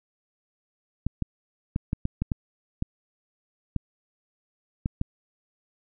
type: clicks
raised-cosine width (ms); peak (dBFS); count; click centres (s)
5; -13; 11; 1.066 / 1.223 / 1.761 / 1.931 / 2.054 / 2.22 / 2.318 / 2.824 / 3.763 / 4.859 / 5.014
effects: none

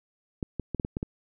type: clicks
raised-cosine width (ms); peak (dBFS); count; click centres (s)
3; -17; 7; 0.428 / 0.597 / 0.747 / 0.798 / 0.849 / 0.969 / 1.029
effects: none

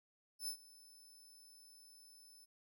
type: tone with ADSR envelope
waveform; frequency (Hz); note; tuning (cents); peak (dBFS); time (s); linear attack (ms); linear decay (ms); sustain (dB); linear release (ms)
20% pulse; 5270; E8; -1; -33; 0.39-2.46; 87; 87; -21; 22
effects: none

